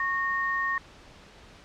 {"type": "tone pair together", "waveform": "sine", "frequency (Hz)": [1100, 1847.9], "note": ["C#6", "A#6"], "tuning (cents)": [-14, -16], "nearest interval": "major sixth", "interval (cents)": 898, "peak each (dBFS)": [-29, -27], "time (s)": [0, 0.78], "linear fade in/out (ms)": 2, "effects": ["pink hiss -51 dBFS RMS until 1.64 s", "low-pass 5000 Hz 12 dB/octave"]}